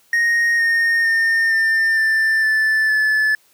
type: tone with pitch steps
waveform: triangle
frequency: 1864.7 / 1842.2 / 1820 / 1798.1 / 1776.4 / 1755 / 1733.8 Hz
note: A#6 / A#6 / A#6 / A6 / A6 / A6 / A6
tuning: 0 / -21 / -42 / +37 / +16 / -5 / -26 cents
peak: -12 dBFS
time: 0.13-3.35 s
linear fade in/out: 2 ms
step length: 460 ms
effects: white hiss -56 dBFS RMS until 3.53 s + high-pass 100 Hz 12 dB/octave